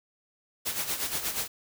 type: noise with tremolo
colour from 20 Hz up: white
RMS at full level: -29 dBFS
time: 0.65-1.48 s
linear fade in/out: 20 ms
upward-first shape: sine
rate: 8.4 Hz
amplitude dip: 65%
effects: none